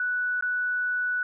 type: tone with dropouts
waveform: sine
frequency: 1480 Hz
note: F#6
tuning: in tune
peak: -24 dBFS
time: 0-1.23 s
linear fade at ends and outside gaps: 2 ms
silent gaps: 0.41-0.424 s
effects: none